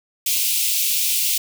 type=high-pass noise; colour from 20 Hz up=white; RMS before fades=-20 dBFS; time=0.26-1.38 s; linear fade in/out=5 ms; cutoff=2400 Hz; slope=48 dB/octave; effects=none